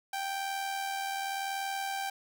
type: tone with amplitude modulation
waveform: sawtooth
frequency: 784 Hz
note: G5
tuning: in tune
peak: -27 dBFS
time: 0.13-2.1 s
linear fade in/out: 5 ms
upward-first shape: sine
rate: 80.9 Hz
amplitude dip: 40%
effects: none